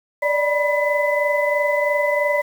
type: tone cluster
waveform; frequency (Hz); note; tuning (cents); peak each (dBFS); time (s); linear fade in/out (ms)
sine; 582 / 605 / 977 / 2012; D5 / D#5 / B5 / B6; -16 / -49 / -19 / +32; -19 / -26 / -25 / -22; 0.22-2.42; 10
effects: 7-bit

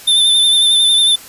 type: tone with vibrato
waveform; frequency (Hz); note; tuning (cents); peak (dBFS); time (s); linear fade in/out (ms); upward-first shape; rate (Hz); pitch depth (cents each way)
square; 3561; A7; +20; -9; 0.07-1.16; 10; sine; 11; 34
effects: white hiss -36 dBFS RMS until 1.28 s + resampled to 32000 Hz

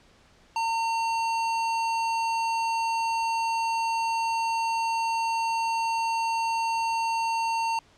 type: tone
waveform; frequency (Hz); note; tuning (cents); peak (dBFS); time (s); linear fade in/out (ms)
square; 910; A#5; -42; -25; 0.56-7.79; 2
effects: pink hiss -58 dBFS RMS until 7.97 s + low-pass 6000 Hz 12 dB/octave

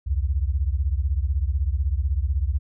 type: beating tone pair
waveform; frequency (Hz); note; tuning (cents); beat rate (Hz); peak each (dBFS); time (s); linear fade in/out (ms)
sine; 63.9 / 79.9; C2 / D#2; -40 / +47; 16; -22 / -24; 0.06-2.59; 20
effects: none

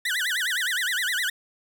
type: tone with vibrato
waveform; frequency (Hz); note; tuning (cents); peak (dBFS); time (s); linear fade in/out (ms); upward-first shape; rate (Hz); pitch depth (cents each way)
30% pulse; 1713; A6; -47; -21; 0.05-1.3; 5; sine; 9.7; 280
effects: 9-bit

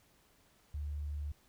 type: tone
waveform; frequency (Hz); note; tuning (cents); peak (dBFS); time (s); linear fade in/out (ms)
sine; 73.42; D2; 0; -36; 0.74-1.32; 5
effects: pink hiss -68 dBFS RMS until 1.48 s

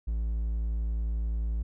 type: tone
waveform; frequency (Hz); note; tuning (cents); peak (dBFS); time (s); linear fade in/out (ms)
triangle; 55.7; A1; +22; -25; 0.07-1.63; 10
effects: none

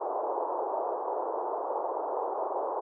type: band-pass noise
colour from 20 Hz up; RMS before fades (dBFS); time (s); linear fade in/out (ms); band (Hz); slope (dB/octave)
white; -32; 0-2.81; 20; 370 to 980; 48
effects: none

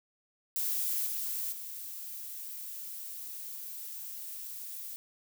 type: noise with level steps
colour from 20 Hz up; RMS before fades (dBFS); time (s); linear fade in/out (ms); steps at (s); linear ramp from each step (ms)
violet; -32 / -35 / -42; 0.56-4.96; 0; 1.06 / 1.52; 5
effects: none

